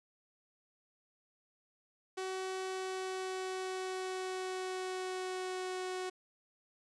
sawtooth tone with pitch glide, 376.6 to 369.7 Hz, F#4 to F#4, +31 to -1 cents, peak -33 dBFS, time 2.17-6.1 s, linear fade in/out 10 ms, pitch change -32 cents, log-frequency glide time 2.68-5.81 s, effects resampled to 22050 Hz + 10-bit

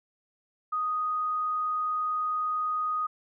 sine tone, 1244.5 Hz, D#6, in tune, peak -26 dBFS, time 0.72-3.07 s, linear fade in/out 10 ms, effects none

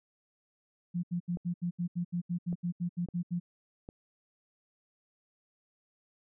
sine tone bursts, 174.61 Hz, F3, in tune, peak -29 dBFS, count 15, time 0.94-3.4 s, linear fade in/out 20 ms, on 94 ms, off 75 ms
clicks, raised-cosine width 2 ms, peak -30 dBFS, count 4, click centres 1.371 / 2.528 / 3.087 / 3.889 s
effects none

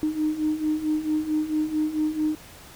sine beating tone pair, 304.8 / 309.3 Hz, D#4 / D#4, -36 / -10 cents, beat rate 4.5 Hz, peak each -27 / -23 dBFS, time 0.03-2.35 s, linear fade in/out 0 ms, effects tanh soft clip ceiling -15 dBFS + pink hiss -46 dBFS RMS until 2.75 s

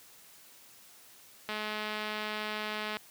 click train, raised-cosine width 0.3 ms, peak -20 dBFS, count 316, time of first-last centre 1.49-2.969 s, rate 213 Hz, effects white hiss -56 dBFS RMS until 3.1 s + high-pass 80 Hz 12 dB/octave

